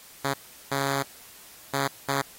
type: tone bursts at uneven times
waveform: 5% pulse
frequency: 138.3 Hz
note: C#3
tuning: 4 cents flat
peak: -13 dBFS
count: 4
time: 0.24-0.34 / 0.71-1.03 / 1.73-1.88 / 2.08-2.22 s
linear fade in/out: 10 ms
effects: white hiss -49 dBFS RMS until 2.38 s + AAC 48 kbps